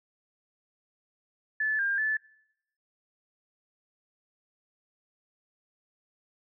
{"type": "tone with pitch steps", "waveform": "sine", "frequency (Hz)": [1736, 1602, 1741], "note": ["A6", "G6", "A6"], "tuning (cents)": [-24, 37, -19], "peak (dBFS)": -25, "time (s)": [1.6, 2.17], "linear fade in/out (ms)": 5, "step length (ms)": 190, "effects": ["noise-tail reverb RT60 0.8 s tail -23 dB re dry"]}